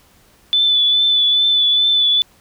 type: tone with vibrato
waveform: sine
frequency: 3489 Hz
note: A7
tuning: 15 cents flat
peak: -11 dBFS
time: 0.53-2.22 s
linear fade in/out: 0 ms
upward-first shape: triangle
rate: 2.4 Hz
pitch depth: 30 cents each way
effects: pink hiss -52 dBFS RMS until 2.4 s